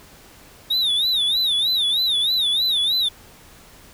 triangle tone with vibrato, 3701 Hz, A#7, 13 cents flat, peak -16 dBFS, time 0.7-3.09 s, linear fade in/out 10 ms, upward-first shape sine, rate 3.2 Hz, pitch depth 150 cents each way, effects pink hiss -47 dBFS RMS until 3.93 s

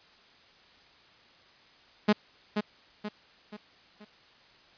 sawtooth tone with echo, 210 Hz, G#3, 19 cents sharp, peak -15 dBFS, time 2.08-2.13 s, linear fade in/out 10 ms, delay 480 ms, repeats 4, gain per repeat -7 dB, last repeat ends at 4.05 s, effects white hiss -58 dBFS RMS until 4.77 s + resampled to 11025 Hz

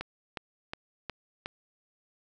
click train, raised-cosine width 0.3 ms, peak -19 dBFS, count 5, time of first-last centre 0.01-1.459 s, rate 2.76 Hz, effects none

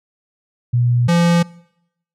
sine / square tone pair in turn, 121.2 / 171.35 Hz, B2 / F3, -32 / -33 cents, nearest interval tritone, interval 599 cents, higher second, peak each -12 dBFS, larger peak neither, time 0.73-1.08 / 1.08-1.43 s, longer neither, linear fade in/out 10 ms, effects noise-tail reverb RT60 0.8 s tail -24 dB re dry + low-pass 8000 Hz 12 dB/octave

